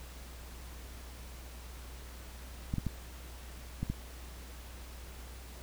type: clicks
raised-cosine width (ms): 5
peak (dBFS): -20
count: 5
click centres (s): 2.739 / 2.783 / 2.867 / 3.83 / 3.9
effects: added 61 Hz sine -46 dBFS peak until 5.62 s + pink hiss -52 dBFS RMS until 5.62 s